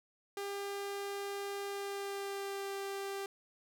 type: tone with pitch glide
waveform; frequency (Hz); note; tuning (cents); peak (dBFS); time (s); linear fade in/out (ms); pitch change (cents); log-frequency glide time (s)
sawtooth; 400 to 394.3; G4 to G4; +35 to +10; -34; 0.37-3.26; 2; -25; 1.68-2.74
effects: none